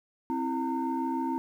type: tone cluster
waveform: sine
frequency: 262.5 / 329.2 / 914 Hz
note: C4 / E4 / A#5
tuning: +6 / -2 / -34 cents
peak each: -30 / -32 / -31 dBFS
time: 0.3-1.38 s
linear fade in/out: 0 ms
effects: tanh soft clip ceiling -21 dBFS + 10-bit